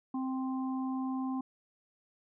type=harmonic tone; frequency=261.6 Hz; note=C4; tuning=in tune; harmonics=1 / 3 / 4; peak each=-32 / -43 / -44 dBFS; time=0.14-1.41 s; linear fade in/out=5 ms; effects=none